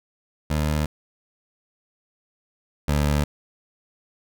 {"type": "tone pair in turn", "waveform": "20% pulse", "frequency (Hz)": [75.8, 73.34], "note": ["D#2", "D2"], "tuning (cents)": [-45, -2], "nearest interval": "minor second", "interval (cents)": 57, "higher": "first", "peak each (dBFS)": [-16, -14], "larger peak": "second", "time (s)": [[0.5, 0.86], [2.88, 3.24]], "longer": "neither", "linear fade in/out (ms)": 5, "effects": []}